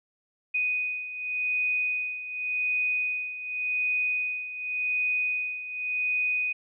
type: beating tone pair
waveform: sine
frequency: 2489 / 2489.88 Hz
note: D#7 / D#7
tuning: 0 / +1 cents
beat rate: 0.88 Hz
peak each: -32 / -27 dBFS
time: 0.54-6.53 s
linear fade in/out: 10 ms
effects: none